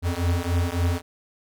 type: beating tone pair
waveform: square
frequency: 85 / 88.6 Hz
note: F2 / F2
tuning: -46 / +25 cents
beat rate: 3.6 Hz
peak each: -25 / -25 dBFS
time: 0.02-1.02 s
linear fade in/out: 50 ms
effects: none